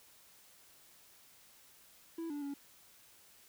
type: tone with pitch steps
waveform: triangle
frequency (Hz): 330.6 / 290.5 / 282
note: E4 / D4 / C#4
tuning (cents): +5 / -19 / +30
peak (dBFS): -36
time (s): 2.18-2.54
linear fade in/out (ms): 5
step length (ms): 120
effects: white hiss -62 dBFS RMS until 3.48 s